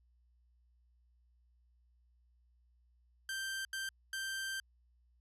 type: tone bursts at uneven times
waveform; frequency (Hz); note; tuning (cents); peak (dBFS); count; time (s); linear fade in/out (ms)
sawtooth; 1568; G6; 0; -34; 3; 3.29-3.65 / 3.73-3.89 / 4.13-4.6; 2
effects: added 60 Hz sine -67 dBFS peak until 5.2 s + resampled to 32000 Hz